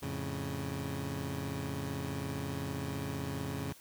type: chord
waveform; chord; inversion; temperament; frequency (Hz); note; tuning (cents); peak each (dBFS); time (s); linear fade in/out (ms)
20% pulse; F augmented; none; equal; 87.31 / 110 / 138.59; F2 / A2 / C#3; 0 / 0 / 0; -36 / -38 / -33; 0.02-3.73; 10
effects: white hiss -57 dBFS RMS until 3.8 s